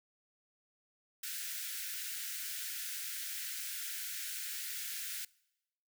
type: high-pass noise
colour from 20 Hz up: white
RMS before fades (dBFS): -41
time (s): 1.23-5.25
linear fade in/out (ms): 5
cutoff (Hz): 1400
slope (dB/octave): 96
effects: noise-tail reverb RT60 0.9 s tail -24 dB re dry